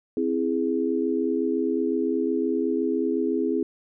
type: chord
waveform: sine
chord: C augmented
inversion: none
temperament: equal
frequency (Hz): 261.6 / 329.6 / 415.3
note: C4 / E4 / G#4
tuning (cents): 0 / 0 / 0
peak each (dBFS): -26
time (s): 0.17-3.63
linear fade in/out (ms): 2
effects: none